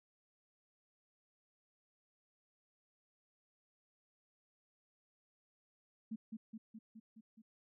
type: tone with echo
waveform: sine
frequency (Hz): 221.3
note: A3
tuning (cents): +10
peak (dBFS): -39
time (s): 6.11-6.16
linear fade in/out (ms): 10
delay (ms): 210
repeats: 6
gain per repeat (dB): -3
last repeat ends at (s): 7.42
effects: none